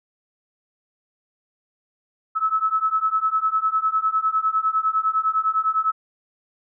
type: beating tone pair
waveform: sine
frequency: 1294 / 1303.9 Hz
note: E6 / E6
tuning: -32 / -19 cents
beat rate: 9.9 Hz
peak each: -22 / -21 dBFS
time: 2.35-5.92 s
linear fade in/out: 20 ms
effects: none